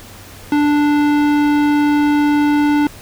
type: tone with tanh clipping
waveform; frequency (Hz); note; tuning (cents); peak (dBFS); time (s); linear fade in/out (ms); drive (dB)
sine; 293.7; D4; 0; -13; 0.52-2.87; 2; 18
effects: added 96 Hz sine -41 dBFS peak until 3.01 s + pink hiss -38 dBFS RMS until 3.01 s